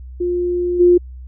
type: tone with level steps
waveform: sine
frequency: 353.3 Hz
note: F4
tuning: 20 cents sharp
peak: -16 / -7 dBFS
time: 0.2-0.98 s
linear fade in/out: 10 ms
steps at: 0.79 s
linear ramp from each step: 20 ms
effects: added 63 Hz sine -31 dBFS peak until 1.27 s